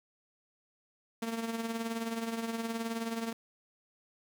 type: tone with tremolo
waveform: sawtooth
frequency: 228.2 Hz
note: A#3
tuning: 37 cents flat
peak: -27 dBFS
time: 1.22-3.33 s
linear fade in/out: 5 ms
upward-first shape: triangle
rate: 19 Hz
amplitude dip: 65%
effects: 9-bit